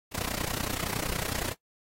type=noise with amplitude modulation; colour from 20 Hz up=pink; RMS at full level=-29 dBFS; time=0.11-1.55 s; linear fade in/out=50 ms; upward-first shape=sine; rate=30.7 Hz; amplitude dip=100%; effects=noise-tail reverb RT60 0.1 s tail -18 dB re dry + AAC 48 kbps